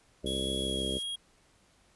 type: harmonic tone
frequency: 66.3 Hz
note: C2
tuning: 23 cents sharp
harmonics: 1 / 2 / 3 / 4 / 5 / 6 / 7 / 8 / 9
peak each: -39 / -44 / -39 / -41 / -40 / -39 / -42 / -44 / -43 dBFS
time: 0.23-0.99 s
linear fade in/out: 20 ms
type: tone with pitch glide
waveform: square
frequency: 3340 to 3281 Hz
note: G#7 to G#7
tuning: +9 to -22 cents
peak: -34 dBFS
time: 0.26-1.16 s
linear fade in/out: 10 ms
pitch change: -31 cents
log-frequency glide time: 0.59-0.88 s
type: noise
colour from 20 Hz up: violet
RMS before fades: -43 dBFS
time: 0.26-1.03 s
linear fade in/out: 2 ms
effects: pink hiss -65 dBFS RMS until 1.95 s + resampled to 24000 Hz